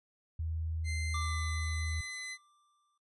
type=tone; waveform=sine; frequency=80.6 Hz; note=E2; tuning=38 cents flat; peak=-33 dBFS; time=0.39-2.01 s; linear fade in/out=5 ms
type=tone with pitch glide; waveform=sawtooth; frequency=2080 to 2024 Hz; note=C7 to B6; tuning=-11 to +42 cents; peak=-36 dBFS; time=0.84-2.38 s; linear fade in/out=50 ms; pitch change=-47 cents; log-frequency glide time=1.13-1.35 s
type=tone with exponential decay; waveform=square; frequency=1180 Hz; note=D6; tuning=8 cents sharp; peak=-37 dBFS; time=1.14-2.98 s; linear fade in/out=5 ms; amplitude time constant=400 ms
effects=noise-tail reverb RT60 0.2 s tail -18 dB re dry + resampled to 24000 Hz